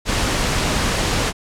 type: noise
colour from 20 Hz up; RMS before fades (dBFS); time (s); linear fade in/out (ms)
pink; -19; 0.05-1.33; 50
effects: low-pass 8000 Hz 12 dB/octave